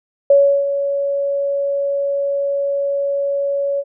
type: tone with ADSR envelope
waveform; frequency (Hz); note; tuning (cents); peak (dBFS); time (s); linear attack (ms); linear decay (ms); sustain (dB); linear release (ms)
sine; 561; C#5; +21; -6; 0.3-3.84; 4; 340; -10; 48
effects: none